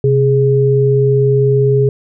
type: tone pair together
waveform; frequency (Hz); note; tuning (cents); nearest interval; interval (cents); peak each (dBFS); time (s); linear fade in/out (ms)
sine; 130.81 / 415.3; C3 / G#4; 0 / 0; octave + minor sixth; 2000; -11; 0.04-1.89; 2
effects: none